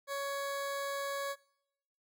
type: tone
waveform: 20% pulse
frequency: 558 Hz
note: C#5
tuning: 11 cents sharp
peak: -30 dBFS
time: 0.07-1.36 s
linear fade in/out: 50 ms
effects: noise-tail reverb RT60 0.8 s tail -23 dB re dry